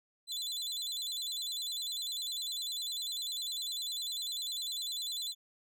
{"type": "tone with vibrato", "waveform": "35% pulse", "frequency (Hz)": 3744, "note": "A#7", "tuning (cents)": 7, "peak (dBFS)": -34, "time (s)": [0.27, 5.35], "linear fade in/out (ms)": 50, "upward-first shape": "square", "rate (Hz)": 10, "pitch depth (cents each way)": 130, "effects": []}